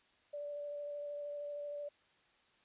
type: tone with vibrato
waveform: sine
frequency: 582 Hz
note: D5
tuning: 16 cents flat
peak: -40 dBFS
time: 0.33-1.89 s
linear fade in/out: 10 ms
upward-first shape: square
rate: 13 Hz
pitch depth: 9 cents each way
effects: white hiss -70 dBFS RMS until 2.64 s + resampled to 8000 Hz